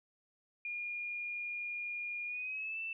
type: tone with pitch glide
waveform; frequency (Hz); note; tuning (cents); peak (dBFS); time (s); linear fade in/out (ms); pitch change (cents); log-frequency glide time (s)
sine; 2424 to 2659; D#7 to E7; -46 to +14; -37; 0.65-2.93; 2; +160; 2.26-2.8
effects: none